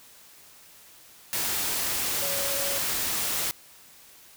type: tone in noise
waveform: sine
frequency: 558 Hz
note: C#5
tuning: 11 cents sharp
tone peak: -34 dBFS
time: 2.22-2.78 s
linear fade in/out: 0 ms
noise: white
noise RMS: -28 dBFS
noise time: 1.33-3.51 s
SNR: -9 dB
effects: white hiss -52 dBFS RMS until 4.36 s